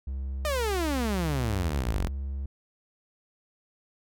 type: tone with pitch glide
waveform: triangle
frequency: 66.9 to 68.46 Hz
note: C2 to C#2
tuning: +39 to -21 cents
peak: -28 dBFS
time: 0.07-2.46 s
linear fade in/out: 5 ms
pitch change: +40 cents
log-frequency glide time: 0.86-1.87 s
type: exponential sweep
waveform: sawtooth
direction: down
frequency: 622.3 to 41.2 Hz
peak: -23 dBFS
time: 0.45-2.08 s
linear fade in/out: 0 ms
effects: none